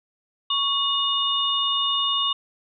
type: tone cluster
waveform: sine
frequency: 1115 / 2893 / 3611 Hz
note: C#6 / F#7 / A7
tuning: +10 / -40 / +44 cents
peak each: -26 / -24 / -24 dBFS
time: 0.5-2.33 s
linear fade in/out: 5 ms
effects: none